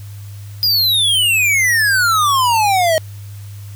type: exponential sweep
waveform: square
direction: down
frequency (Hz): 4981 to 622.3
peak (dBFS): -12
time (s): 0.63-2.98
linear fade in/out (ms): 0
effects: added 101 Hz sine -29 dBFS peak until 3.75 s + white hiss -45 dBFS RMS until 3.75 s